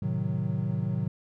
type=chord; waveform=triangle; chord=A diminished seventh; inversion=none; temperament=equal; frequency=110 / 130.81 / 155.56 / 185 Hz; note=A2 / C3 / Eb3 / Gb3; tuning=0 / 0 / 0 / 0 cents; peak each=-30 dBFS; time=0.02-1.08 s; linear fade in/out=5 ms; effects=none